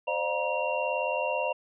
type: tone cluster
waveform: sine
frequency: 523 / 601 / 700 / 950 / 2757 Hz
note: C5 / D5 / F5 / A#5 / F7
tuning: -1 / +40 / +4 / +33 / -23 cents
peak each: -32 / -31 / -36 / -32 / -34 dBFS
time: 0.07-1.53 s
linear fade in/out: 10 ms
effects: none